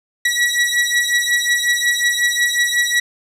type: beating tone pair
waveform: sawtooth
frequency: 1928 / 1933.5 Hz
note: B6 / B6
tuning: -42 / -37 cents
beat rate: 5.5 Hz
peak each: -14 dBFS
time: 0.25-3 s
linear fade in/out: 5 ms
effects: low-pass 11000 Hz 12 dB/octave